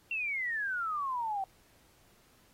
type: exponential sweep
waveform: sine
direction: down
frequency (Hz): 2744 to 755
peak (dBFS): -31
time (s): 0.11-1.44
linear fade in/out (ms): 2
effects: pink hiss -65 dBFS RMS until 2.53 s + AAC 48 kbps